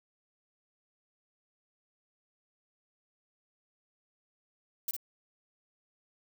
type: noise with echo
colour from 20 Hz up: violet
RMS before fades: -33 dBFS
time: 4.88-4.91 s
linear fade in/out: 2 ms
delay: 55 ms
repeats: 1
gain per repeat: -4 dB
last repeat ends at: 4.965 s
effects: none